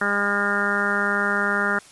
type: harmonic tone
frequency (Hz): 202.5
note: G#3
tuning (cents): -43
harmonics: 1 / 2 / 3 / 4 / 5 / 6 / 7 / 8 / 9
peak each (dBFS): -29 / -30 / -32 / -33 / -33 / -29 / -23 / -28 / -28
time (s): 0.01-1.79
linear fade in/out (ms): 5
effects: white hiss -48 dBFS RMS until 1.91 s + resampled to 24000 Hz